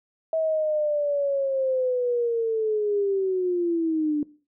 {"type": "linear sweep", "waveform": "sine", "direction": "down", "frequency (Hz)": [647, 292.2], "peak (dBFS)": -21, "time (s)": [0.33, 4.23], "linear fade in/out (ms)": 2, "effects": ["noise-tail reverb RT60 0.4 s tail -21 dB re dry"]}